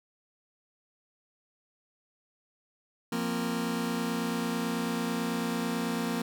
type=chord; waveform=sawtooth; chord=F suspended fourth; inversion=none; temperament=just; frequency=174.61 / 232.8 / 261.9 Hz; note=F3 / Bb3 / C4; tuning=0 / -2 / +2 cents; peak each=-31 / -27 / -31 dBFS; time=3.12-6.22 s; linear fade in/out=5 ms; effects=none